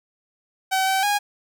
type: tone with pitch steps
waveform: sawtooth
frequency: 762 / 768 / 821 Hz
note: G5 / G5 / G#5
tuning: -49 / -36 / -20 cents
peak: -15 dBFS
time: 0.71-1.19 s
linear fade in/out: 20 ms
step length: 160 ms
effects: none